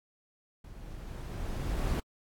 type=noise with level ramp; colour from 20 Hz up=brown; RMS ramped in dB=-48 to -28 dBFS; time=0.64-2 s; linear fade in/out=5 ms; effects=AAC 64 kbps